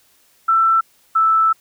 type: tone pair in turn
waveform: sine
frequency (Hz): 1334 / 1317.9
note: E6 / E6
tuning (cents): +20 / -1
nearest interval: unison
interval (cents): 21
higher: first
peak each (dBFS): -11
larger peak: neither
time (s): 0.48-0.81 / 1.15-1.53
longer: second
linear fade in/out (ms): 10
effects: white hiss -56 dBFS RMS until 1.6 s